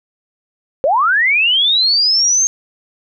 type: linear sweep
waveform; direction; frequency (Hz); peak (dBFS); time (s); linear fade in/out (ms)
sine; up; 502 to 6460; -10; 0.84-2.47; 0
effects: none